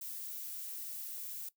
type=noise; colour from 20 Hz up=violet; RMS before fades=-43 dBFS; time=0.01-1.49 s; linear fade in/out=5 ms; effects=noise-tail reverb RT60 0.1 s tail -17 dB re dry